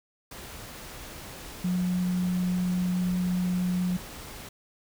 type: tone in noise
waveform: sine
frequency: 180.5 Hz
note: F#3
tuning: 43 cents flat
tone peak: -24 dBFS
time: 1.64-3.97 s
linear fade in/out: 5 ms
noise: pink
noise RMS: -42 dBFS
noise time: 0.31-4.49 s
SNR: +15 dB
effects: none